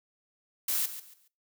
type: noise with echo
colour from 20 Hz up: blue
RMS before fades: -29 dBFS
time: 0.68-0.86 s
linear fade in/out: 5 ms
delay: 140 ms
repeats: 3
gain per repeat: -12 dB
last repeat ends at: 1.28 s
effects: noise-tail reverb RT60 0.3 s tail -21 dB re dry